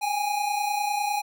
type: tone pair together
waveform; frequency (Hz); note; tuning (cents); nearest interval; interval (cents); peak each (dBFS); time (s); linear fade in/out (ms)
square; 799.1 / 829; G5 / G#5; +33 / -3; minor second; 64; -31 / -26; 0.01-1.22; 20
effects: none